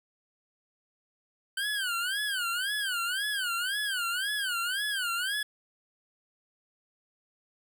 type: tone with vibrato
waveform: 25% pulse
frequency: 1528 Hz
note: G6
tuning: 45 cents flat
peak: -25 dBFS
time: 1.57-5.43 s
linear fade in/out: 5 ms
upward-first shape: sine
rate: 1.9 Hz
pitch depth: 190 cents each way
effects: none